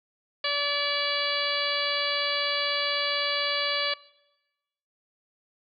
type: harmonic tone with a mistuned harmonic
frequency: 576 Hz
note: D5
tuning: 34 cents flat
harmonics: 1 / 2 / 3 / 4 / 5 / 6 / 7 / 8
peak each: -33 / -33 / -33 / -33 / -33 / -33 / -33 / -33 dBFS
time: 0.44-3.94 s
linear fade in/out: 5 ms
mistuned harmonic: 6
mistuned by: -32 cents
effects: noise-tail reverb RT60 1.0 s tail -21 dB re dry